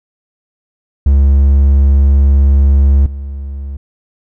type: tone with level steps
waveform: triangle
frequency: 69.3 Hz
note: C#2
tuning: in tune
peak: -3 / -18 dBFS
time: 1.06-3.77 s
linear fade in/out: 5 ms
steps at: 3.06 s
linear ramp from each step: 2 ms
effects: none